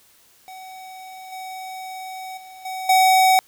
square tone with level steps, 753 Hz, F#5, 30 cents sharp, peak -37 / -32 / -40 / -28 / -13 dBFS, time 0.48-3.39 s, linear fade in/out 0 ms, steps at 1.32 / 2.37 / 2.65 / 2.89 s, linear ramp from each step 5 ms, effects white hiss -55 dBFS RMS until 3.47 s

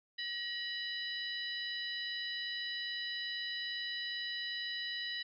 harmonic tone with a mistuned harmonic, 987.8 Hz, B5, in tune, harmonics 2 / 3 / 4 / 5, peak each -41 / -43 / -41 / -49 dBFS, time 0.18-5.23 s, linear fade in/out 10 ms, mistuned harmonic 2, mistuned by -69 cents, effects none

